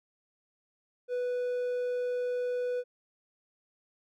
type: tone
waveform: triangle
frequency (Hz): 493.9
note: B4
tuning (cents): 0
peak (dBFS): -27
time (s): 1.08-2.84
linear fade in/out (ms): 50
effects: none